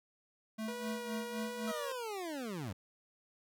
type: tone with tremolo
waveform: square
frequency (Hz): 219.2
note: A3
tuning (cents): -6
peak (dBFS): -37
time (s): 0.58-1.72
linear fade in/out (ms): 10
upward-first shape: sine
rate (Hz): 3.9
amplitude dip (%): 80
type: tone with vibrato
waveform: sawtooth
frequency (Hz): 482.8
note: B4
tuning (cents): -39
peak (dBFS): -37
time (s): 0.68-1.92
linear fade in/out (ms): 2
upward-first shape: sine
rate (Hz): 1.5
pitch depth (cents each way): 18
type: linear sweep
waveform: 25% pulse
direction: down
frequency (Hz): 659.3 to 83.6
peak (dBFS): -35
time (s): 1.67-2.73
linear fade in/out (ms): 10
effects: none